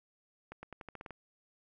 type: accelerating click train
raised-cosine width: 0.5 ms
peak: -30 dBFS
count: 9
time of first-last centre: 0.52-1.107 s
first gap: 110 ms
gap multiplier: 0.88
effects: none